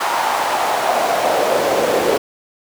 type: noise with high-pass filter sweep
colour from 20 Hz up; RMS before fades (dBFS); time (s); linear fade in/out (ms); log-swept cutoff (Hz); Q
brown; -17; 0-2.18; 10; 950 to 460; 2.9
effects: none